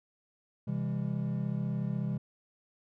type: chord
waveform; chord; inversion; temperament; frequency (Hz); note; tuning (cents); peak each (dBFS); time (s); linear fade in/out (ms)
triangle; C major; none; equal with one note detuned; 130.81 / 164.81 / 201.2; C3 / E3 / G3; 0 / 0 / +45; -32 / -33 / -33; 0.67-2.18; 10
effects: none